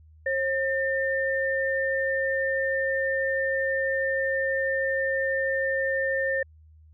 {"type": "tone pair together", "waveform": "sine", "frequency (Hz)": [537, 1803.1], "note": ["C5", "A6"], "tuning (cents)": [45, 42], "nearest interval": "octave + major sixth", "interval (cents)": 2097, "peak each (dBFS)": [-26, -26], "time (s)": [0.26, 6.43], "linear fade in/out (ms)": 5, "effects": ["added 78 Hz sine -50 dBFS peak until 6.93 s"]}